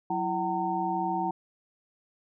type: tone cluster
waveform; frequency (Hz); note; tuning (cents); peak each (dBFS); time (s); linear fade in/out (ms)
sine; 183.6 / 334.3 / 758 / 913; F#3 / E4 / F#5 / A#5; -13 / +24 / +42 / -36; -35 / -33 / -30 / -31; 0.1-1.31; 5
effects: none